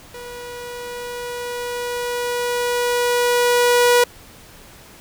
sawtooth tone with level ramp, 485.7 Hz, B4, 29 cents flat, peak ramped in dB -29 to -7 dBFS, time 0.14-4.04 s, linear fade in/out 5 ms, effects pink hiss -44 dBFS RMS until 5 s

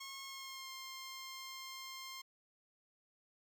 10% pulse tone with pitch glide, 1085 to 1059 Hz, C#6 to C6, -37 to +21 cents, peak -38 dBFS, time 0-2.22 s, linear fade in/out 10 ms, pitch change -42 cents, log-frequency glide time 0.25-0.71 s, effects none

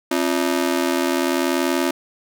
sawtooth ring-modulated tone, 307.8 Hz, D#4, 19 cents flat, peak -11 dBFS, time 0.11-1.91 s, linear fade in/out 5 ms, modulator 40.3 Hz, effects none

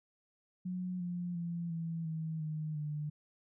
sine tone with pitch steps, 181.9 / 176.11 / 170.5 / 165.08 / 159.82 / 154.74 / 149.81 Hz, F#3 / F3 / F3 / E3 / D#3 / D#3 / D3, -29 / +15 / -41 / +3 / +47 / -9 / +35 cents, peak -35 dBFS, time 0.65-3.1 s, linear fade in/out 10 ms, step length 350 ms, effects none

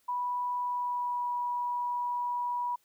sine tone with pitch glide, 983 to 972.8 Hz, B5 to B5, -8 to -26 cents, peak -29 dBFS, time 0.08-2.76 s, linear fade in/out 10 ms, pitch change -18 cents, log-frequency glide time 0.58-1.33 s, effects white hiss -70 dBFS RMS until 2.84 s

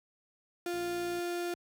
35% pulse tone, 349.2 Hz, F4, in tune, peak -31 dBFS, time 0.66-1.54 s, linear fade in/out 2 ms
click train, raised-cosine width 3 ms, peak -40 dBFS, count 27, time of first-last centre 0.74-1.188 s, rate 58.1 Hz
effects high-pass 80 Hz 12 dB/octave

